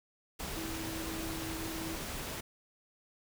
sine tone in noise, 324.3 Hz, E4, 28 cents flat, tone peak -40 dBFS, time 0.56-1.96 s, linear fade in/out 10 ms, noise pink, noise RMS -40 dBFS, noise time 0.39-2.41 s, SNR -3 dB, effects none

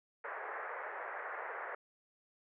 white band-pass noise, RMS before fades -43 dBFS, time 0.24-1.75 s, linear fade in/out 5 ms, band 420 to 1900 Hz, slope 48 dB/octave, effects none

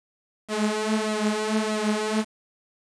sawtooth tone with flanger, 214.7 Hz, A3, 42 cents flat, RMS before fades -25 dBFS, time 0.48-2.25 s, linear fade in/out 50 ms, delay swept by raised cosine 1.5 to 7.3 ms, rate 1.6 Hz, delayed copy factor +0.75, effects resampled to 22050 Hz + 7-bit

